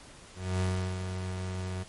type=tone with ADSR envelope; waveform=35% pulse; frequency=92.5 Hz; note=F#2; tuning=in tune; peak=-24 dBFS; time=0.34-1.84 s; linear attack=260 ms; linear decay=360 ms; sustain=-7 dB; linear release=18 ms; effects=pink hiss -51 dBFS RMS until 1.88 s + MP3 48 kbps